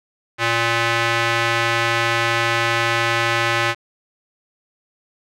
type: tone with band-pass filter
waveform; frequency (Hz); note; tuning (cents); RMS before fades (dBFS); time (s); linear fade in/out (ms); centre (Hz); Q
square; 116.3; A#2; -4; -19; 0.38-3.75; 50; 2000; 1.1
effects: none